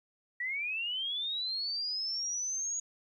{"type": "linear sweep", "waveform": "sine", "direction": "up", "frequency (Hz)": [1908, 6750], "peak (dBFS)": -32, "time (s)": [0.4, 2.8], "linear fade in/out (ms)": 5, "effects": ["12-bit"]}